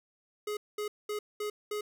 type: tone bursts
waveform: square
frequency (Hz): 419.3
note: G#4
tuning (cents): +17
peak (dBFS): -33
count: 5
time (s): 0.47-1.81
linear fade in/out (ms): 5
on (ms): 100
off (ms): 210
effects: none